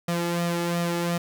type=tone with flanger; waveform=sawtooth; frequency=171.8 Hz; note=F3; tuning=28 cents flat; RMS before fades=-26 dBFS; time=0.08-1.18 s; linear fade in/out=5 ms; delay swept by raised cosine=1.6 to 2.34 ms; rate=2.8 Hz; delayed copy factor=+0.6; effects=10-bit